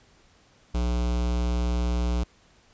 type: tone with notch filter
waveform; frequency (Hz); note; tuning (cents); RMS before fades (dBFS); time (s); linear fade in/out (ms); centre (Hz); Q
square; 60; B1; -49; -25; 0.74-2.24; 10; 1800; 1.9
effects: pink hiss -59 dBFS RMS until 2.73 s + resampled to 16000 Hz